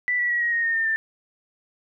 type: tone with pitch steps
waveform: sine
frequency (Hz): 1975.5 / 1947.2 / 1919.3 / 1891.7 / 1864.6 / 1837.9 / 1811.5 / 1785.6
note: B6 / B6 / B6 / A#6 / A#6 / A#6 / A6 / A6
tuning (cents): 0 / -25 / -50 / +25 / 0 / -25 / +50 / +25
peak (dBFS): -20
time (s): 0.08-0.96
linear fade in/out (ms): 0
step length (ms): 110
effects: none